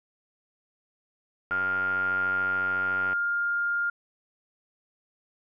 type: click train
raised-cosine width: 0.5 ms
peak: -21 dBFS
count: 153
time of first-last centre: 1.51-3.13 s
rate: 93.8 Hz
type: tone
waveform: sine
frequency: 1406 Hz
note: F6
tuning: 11 cents sharp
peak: -24 dBFS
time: 1.51-3.9 s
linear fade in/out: 5 ms
effects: none